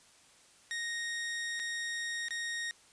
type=tone with dropouts; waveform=sawtooth; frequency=1864.7 Hz; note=A#6; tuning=in tune; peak=-31 dBFS; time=0.71-2.71 s; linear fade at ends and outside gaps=0 ms; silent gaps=1.594-1.598 / 2.284-2.307 s; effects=white hiss -61 dBFS RMS until 2.92 s + resampled to 22050 Hz